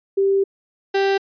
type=tone pair in turn; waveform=sine / 35% pulse; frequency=392 / 392 Hz; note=G4 / G4; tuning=0 / 0 cents; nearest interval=unison; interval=0 cents; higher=neither; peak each=-14 dBFS; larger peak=neither; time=0.17-0.44 / 0.94-1.18 s; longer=first; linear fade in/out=10 ms; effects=resampled to 11025 Hz